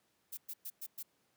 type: noise bursts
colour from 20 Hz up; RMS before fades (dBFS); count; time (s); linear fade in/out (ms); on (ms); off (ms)
violet; -43; 5; 0.32-1.03; 10; 54; 110
effects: pink hiss -75 dBFS RMS until 1.36 s + high-pass 150 Hz 12 dB/octave